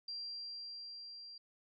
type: tone with level ramp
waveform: sine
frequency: 4740 Hz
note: D8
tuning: 15 cents sharp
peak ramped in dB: -40 to -49 dBFS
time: 0.08-1.38 s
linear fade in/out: 5 ms
effects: none